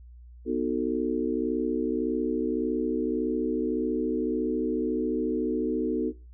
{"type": "chord", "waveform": "sine", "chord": "B dominant seventh", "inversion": "none", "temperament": "just", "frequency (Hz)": [246.9, 308.7, 370.4, 444.5], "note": ["B3", "D#4", "F#4", "A4"], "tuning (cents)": [0, -14, 2, 18], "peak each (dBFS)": -30, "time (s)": [0.45, 6.13], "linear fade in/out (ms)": 50, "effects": ["noise-tail reverb RT60 0.3 s tail -19 dB re dry", "added 60 Hz sine -45 dBFS peak until 6.33 s"]}